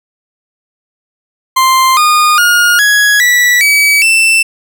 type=tone with pitch steps; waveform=40% pulse; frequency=1046.5 / 1223.1 / 1429.6 / 1670.8 / 1952.8 / 2282 / 2668 Hz; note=C6 / D#6 / F6 / G#6 / B6 / C#7 / E7; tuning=0 / -30 / +40 / +10 / -20 / +50 / +20 cents; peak=-5 dBFS; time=1.56-4.43 s; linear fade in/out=10 ms; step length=410 ms; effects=none